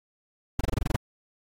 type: noise bursts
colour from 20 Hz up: brown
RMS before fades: -23 dBFS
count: 9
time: 0.59-0.962 s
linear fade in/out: 5 ms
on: 20 ms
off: 24 ms
effects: AAC 64 kbps